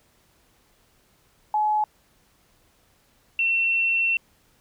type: tone pair in turn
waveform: sine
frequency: 850 / 2706 Hz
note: G#5 / E7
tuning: +40 / +45 cents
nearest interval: octave + minor sixth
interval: 2005 cents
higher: second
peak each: -19 dBFS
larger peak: neither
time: 1.54-1.84 / 3.39-4.17 s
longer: second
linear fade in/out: 2 ms
effects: pink hiss -62 dBFS RMS until 4.6 s